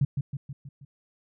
sine tone with echo, 138.59 Hz, C#3, in tune, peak -19 dBFS, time 0.01-0.05 s, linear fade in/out 5 ms, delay 160 ms, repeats 5, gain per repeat -5 dB, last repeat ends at 0.85 s, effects none

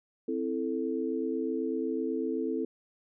sine chord, A minor, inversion first, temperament equal, 261.6 / 329.6 / 440 Hz, C4 / E4 / A4, 0 / 0 / 0 cents, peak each -33 dBFS, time 0.28-2.65 s, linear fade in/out 5 ms, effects none

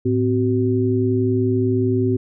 sine tone cluster, 108.6 / 257.8 / 377.5 Hz, A2 / C4 / F#4, -22 / -26 / +35 cents, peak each -20 dBFS, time 0.05-2.17 s, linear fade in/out 10 ms, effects none

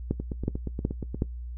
two click trains, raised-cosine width 3 ms, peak -12 / -19 dBFS, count 4 / 9, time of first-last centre 0.11-1.221 / 0.2-1.146 s, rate 2.7 / 8.46 Hz, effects noise-tail reverb RT60 0.1 s tail -18 dB re dry + added 60 Hz sine -34 dBFS peak until 1.57 s

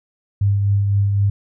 sine tone with tremolo, 100.4 Hz, G2, 42 cents sharp, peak -12 dBFS, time 0.41-1.3 s, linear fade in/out 5 ms, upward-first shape triangle, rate 3.9 Hz, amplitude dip 35%, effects none

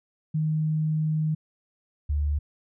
sine tone pair in turn, 155.56 / 73.41 Hz, D#3 / D2, 0 / 0 cents, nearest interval octave + minor second, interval 1300 cents, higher first, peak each -22 dBFS, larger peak neither, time 0.34-1.35 / 2.09-2.39 s, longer first, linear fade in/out 10 ms, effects none

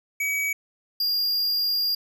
square tone pair in turn, 2272 / 4814 Hz, C#7 / D8, +42 / +42 cents, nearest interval octave + minor second, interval 1300 cents, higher second, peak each -24 / -22 dBFS, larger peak second, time 0.2-0.53 / 1-1.95 s, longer second, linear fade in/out 5 ms, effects none

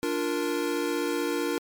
square chord, Bb major, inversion first, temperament equal, 293.7 / 349.2 / 466.2 Hz, D4 / F4 / Bb4, 0 / 0 / 0 cents, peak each -31 dBFS, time 0.03-1.58 s, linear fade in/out 0 ms, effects MP3 96 kbps

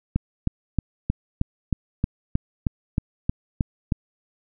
click train, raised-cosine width 5 ms, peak -8 dBFS, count 13, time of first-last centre 0.16-3.922 s, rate 3.19 Hz, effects none

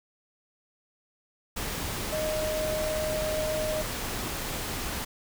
sine tone in noise, 620 Hz, D#5, 6 cents flat, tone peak -28 dBFS, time 2.12-3.82 s, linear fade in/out 10 ms, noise pink, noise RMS -33 dBFS, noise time 1.56-5.05 s, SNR +2 dB, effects none

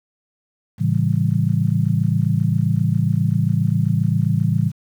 sine chord, A dominant seventh, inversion none, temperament just, 110 / 137.5 / 165 / 198 Hz, A2 / C#3 / E3 / G3, 0 / -14 / +2 / +18 cents, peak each -20 / -20 / -20 / -24 dBFS, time 0.78-4.72 s, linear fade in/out 50 ms, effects 8-bit

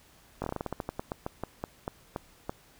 slowing click train, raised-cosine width 1 ms, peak -18 dBFS, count 19, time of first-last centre 0.42-2.495 s, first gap 20 ms, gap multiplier 1.18, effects pink hiss -59 dBFS RMS until 2.79 s

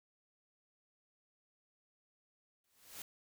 white noise with exponential growth, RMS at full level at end -44 dBFS, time 2.64-3.02 s, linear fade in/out 2 ms, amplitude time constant 82 ms, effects none

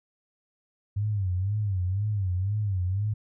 sine tone with vibrato, 98 Hz, G2, in tune, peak -24 dBFS, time 0.96-3.14 s, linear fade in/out 10 ms, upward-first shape sine, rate 2 Hz, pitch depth 150 cents each way, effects none

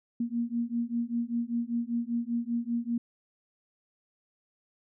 sine beating tone pair, 233.1 / 238.2 Hz, A#3 / A#3, 0 / +38 cents, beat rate 5.1 Hz, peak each -31 dBFS, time 0.2-2.98 s, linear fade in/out 5 ms, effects none

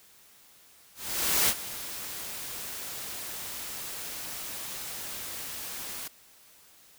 white noise with ADSR envelope, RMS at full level -23 dBFS, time 0.95-6.08 s, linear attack 530 ms, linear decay 58 ms, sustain -15 dB, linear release 6 ms, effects white hiss -57 dBFS RMS until 6.98 s

